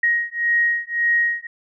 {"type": "beating tone pair", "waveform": "sine", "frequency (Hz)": [1881, 1882.8], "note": ["A#6", "A#6"], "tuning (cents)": [15, 17], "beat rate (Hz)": 1.8, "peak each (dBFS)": -20, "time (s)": [0.03, 1.47], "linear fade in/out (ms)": 5, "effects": []}